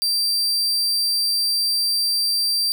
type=tone; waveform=40% pulse; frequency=4699 Hz; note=D8; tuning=in tune; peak=-17 dBFS; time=0.02-2.72 s; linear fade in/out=0 ms; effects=none